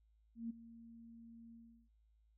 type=tone with ADSR envelope; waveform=sine; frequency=230.3 Hz; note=A#3; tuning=21 cents flat; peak=-38 dBFS; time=0.35-1.89 s; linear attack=150 ms; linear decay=12 ms; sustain=-16 dB; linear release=360 ms; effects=added 54 Hz sine -69 dBFS peak until 2.37 s